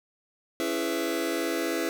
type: chord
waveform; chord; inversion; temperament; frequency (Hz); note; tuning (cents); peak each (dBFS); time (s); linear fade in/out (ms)
sawtooth; C# minor seventh; none; just; 277.2 / 332.6 / 415.8 / 498.9; C#4 / E4 / G#4 / B4; 0 / +16 / +2 / +17; -30 / -25 / -30 / -29; 0.6-1.89; 0
effects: 8-bit